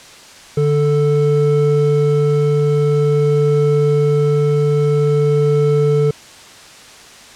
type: tone pair together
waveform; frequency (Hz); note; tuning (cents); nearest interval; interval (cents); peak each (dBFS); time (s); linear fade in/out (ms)
triangle; 146.83 / 440; D3 / A4; 0 / 0; octave + perfect fifth; 1900; -12; 0.57-6.11; 5
effects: white hiss -39 dBFS RMS until 7.35 s + low-pass 7000 Hz 12 dB/octave